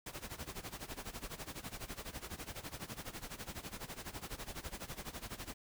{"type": "noise with tremolo", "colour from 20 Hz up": "pink", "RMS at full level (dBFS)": -43, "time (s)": [0.06, 5.54], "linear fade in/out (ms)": 5, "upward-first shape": "sine", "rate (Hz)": 12, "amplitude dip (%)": 85, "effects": []}